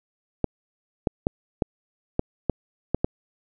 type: clicks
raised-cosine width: 2 ms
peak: -7 dBFS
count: 8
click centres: 0.443 / 1.072 / 1.269 / 1.622 / 2.194 / 2.497 / 2.946 / 3.045 s
effects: none